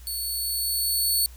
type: tone with level ramp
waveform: 10% pulse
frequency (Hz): 4435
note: C#8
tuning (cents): 0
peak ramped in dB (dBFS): -22 to -13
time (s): 0.07-1.26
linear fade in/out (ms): 0
effects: added 60 Hz sine -42 dBFS peak until 1.36 s + white hiss -53 dBFS RMS until 1.36 s